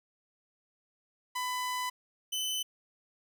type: tone pair in turn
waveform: sawtooth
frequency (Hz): 1000 / 3030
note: B5 / F#7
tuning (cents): +21 / +40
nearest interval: octave + perfect fifth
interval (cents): 1919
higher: second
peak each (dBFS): -28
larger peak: neither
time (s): 1.35-1.9 / 2.32-2.63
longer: first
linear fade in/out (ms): 10
effects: none